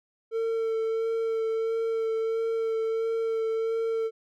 triangle tone with vibrato, 450 Hz, A4, 39 cents sharp, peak -23 dBFS, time 0.31-4.11 s, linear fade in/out 50 ms, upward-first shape sine, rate 1.5 Hz, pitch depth 14 cents each way, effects none

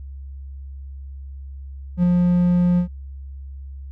triangle tone with ADSR envelope, 177 Hz, F3, 23 cents sharp, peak -10 dBFS, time 1.97-2.88 s, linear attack 62 ms, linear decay 5 ms, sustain -2 dB, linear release 96 ms, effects added 68 Hz sine -32 dBFS peak until 3.91 s

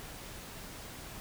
silence, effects pink hiss -46 dBFS RMS until 1.2 s

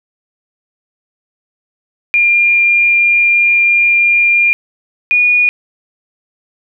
sine tone pair in turn, 2401 / 2450 Hz, D7 / D#7, +38 / -27 cents, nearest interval unison, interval 35 cents, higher second, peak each -7 dBFS, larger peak neither, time 2.14-4.53 / 5.11-5.49 s, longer first, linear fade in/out 0 ms, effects none

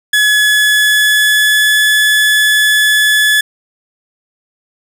30% pulse tone with pitch glide, 1700 to 1715.8 Hz, G#6 to A6, +40 to -44 cents, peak -5 dBFS, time 0.13-3.41 s, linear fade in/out 5 ms, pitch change +16 cents, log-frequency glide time 0.26-1.83 s, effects none

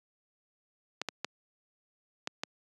clicks, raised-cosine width 0.2 ms, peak -15 dBFS, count 5, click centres 1.016 / 1.087 / 1.246 / 2.274 / 2.435 s, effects high-pass 200 Hz 12 dB/octave + resampled to 24000 Hz

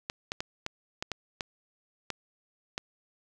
clicks, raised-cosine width 0.2 ms, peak -15 dBFS, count 9, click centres 0.099 / 0.319 / 0.405 / 0.664 / 1.025 / 1.117 / 1.408 / 2.103 / 2.779 s, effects none

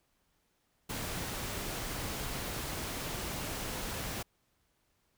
pink noise, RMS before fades -38 dBFS, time 0.89-4.23 s, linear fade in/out 10 ms, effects pink hiss -75 dBFS RMS until 5.17 s

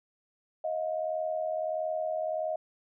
sine tone pair together, 630 / 711.5 Hz, D#5 / F5, +21 / +32 cents, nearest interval major second, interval 211 cents, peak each -30 / -35 dBFS, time 0.64-2.56 s, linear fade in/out 5 ms, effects none

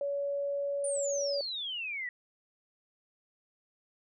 sine tone, 565 Hz, C#5, 33 cents sharp, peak -30 dBFS, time 0.01-1.41 s, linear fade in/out 2 ms
sine exponential sweep, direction down, 9400 to 1900 Hz, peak -34 dBFS, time 0.84-2.09 s, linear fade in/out 2 ms
effects none

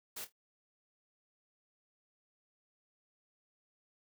white noise with echo, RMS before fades -43 dBFS, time 0.16-0.25 s, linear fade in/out 10 ms, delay 25 ms, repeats 3, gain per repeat -12 dB, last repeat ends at 0.325 s, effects none

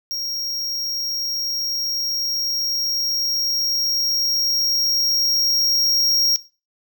square tone with level ramp, 5588 Hz, F8, in tune, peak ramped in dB -24 to -15 dBFS, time 0.11-6.36 s, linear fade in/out 0 ms, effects noise-tail reverb RT60 0.3 s tail -17 dB re dry

